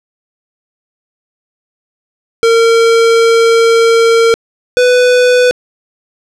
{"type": "tone pair in turn", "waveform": "square", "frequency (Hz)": [458.4, 496.7], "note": ["A#4", "B4"], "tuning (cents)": [-29, 10], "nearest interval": "minor second", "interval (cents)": 139, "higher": "second", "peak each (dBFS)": -6, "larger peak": "neither", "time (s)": [[2.43, 4.34], [4.77, 5.51]], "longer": "first", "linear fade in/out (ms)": 0, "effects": ["low-pass 7000 Hz 12 dB/octave"]}